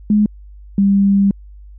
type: tone pair in turn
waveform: sine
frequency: 209.8 / 198.35 Hz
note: G#3 / G3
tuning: +18 / +21 cents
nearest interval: minor second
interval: 97 cents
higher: first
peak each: -9 dBFS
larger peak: neither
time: 0.1-0.26 / 0.78-1.31 s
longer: second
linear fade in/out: 2 ms
effects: added 50 Hz sine -35 dBFS peak until 1.78 s